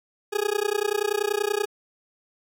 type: tone with amplitude modulation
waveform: 40% pulse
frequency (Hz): 415.3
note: G#4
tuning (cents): 0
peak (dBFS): -18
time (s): 0.32-1.66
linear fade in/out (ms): 20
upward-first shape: sine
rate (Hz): 30.4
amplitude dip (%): 100
effects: 10-bit